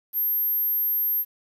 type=tone; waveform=sine; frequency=12800 Hz; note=G9; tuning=35 cents sharp; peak=-20 dBFS; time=0.13-1.25 s; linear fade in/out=50 ms; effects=tanh soft clip ceiling -17 dBFS + 9-bit